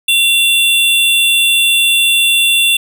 square tone pair together, 2740 / 3486 Hz, F7 / A7, -34 / -17 cents, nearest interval major third, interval 417 cents, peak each -12 dBFS, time 0.08-2.77 s, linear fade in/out 5 ms, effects none

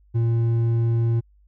sine tone with hard clipping, 115.7 Hz, A#2, 13 cents flat, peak -19 dBFS, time 0.14-1.21 s, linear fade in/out 20 ms, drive 5 dB, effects added 50 Hz sine -53 dBFS peak until 1.47 s

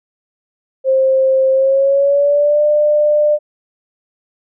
sine tone with pitch glide, 529 to 597.2 Hz, C5 to D5, +19 to +29 cents, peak -9 dBFS, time 0.84-3.39 s, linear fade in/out 50 ms, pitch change +210 cents, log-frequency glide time 1.52-2.63 s, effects none

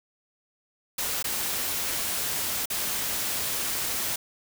white noise with dropouts, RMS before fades -29 dBFS, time 0.98-4.16 s, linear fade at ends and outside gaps 5 ms, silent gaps 1.227-1.242 / 2.657-2.701 s, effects none

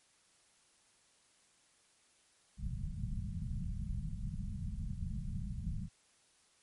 pink low-pass noise, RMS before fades -39 dBFS, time 2.57-5.89 s, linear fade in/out 50 ms, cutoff 210 Hz, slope 96 dB/octave, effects white hiss -69 dBFS RMS until 6.62 s + MP3 48 kbps

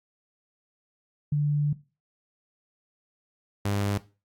sine / sawtooth tone pair in turn, 146.83 / 101.04 Hz, D3 / G#2, 0 / -47 cents, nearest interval tritone, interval 647 cents, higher first, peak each -21 / -21 dBFS, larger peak neither, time 1.32-1.73 / 3.65-3.98 s, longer first, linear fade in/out 5 ms, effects noise-tail reverb RT60 0.3 s tail -17 dB re dry + AAC 64 kbps

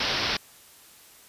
white low-pass noise, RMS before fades -27 dBFS, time 0-0.37 s, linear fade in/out 5 ms, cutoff 5500 Hz, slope 96 dB/octave, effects white hiss -52 dBFS RMS until 1.28 s + resampled to 32000 Hz

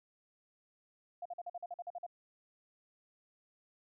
sine tone bursts, 702 Hz, F5, 9 cents sharp, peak -39 dBFS, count 11, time 1.22-2.065 s, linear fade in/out 5 ms, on 35 ms, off 46 ms, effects none

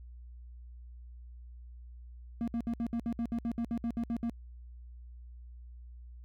triangle tone bursts, 233.1 Hz, A#3, in tune, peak -28 dBFS, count 15, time 2.41-4.296 s, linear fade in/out 0 ms, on 66 ms, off 64 ms, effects added 60 Hz sine -46 dBFS peak until 6.24 s

